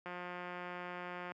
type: click train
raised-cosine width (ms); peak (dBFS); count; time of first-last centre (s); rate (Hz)
0.5; -29; 225; 0.06-1.318; 178
effects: high-pass 150 Hz 12 dB/octave